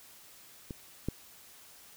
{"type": "clicks", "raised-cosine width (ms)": 3, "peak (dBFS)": [-26, -18], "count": 2, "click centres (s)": [0.708, 1.086], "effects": ["white hiss -55 dBFS RMS until 1.96 s"]}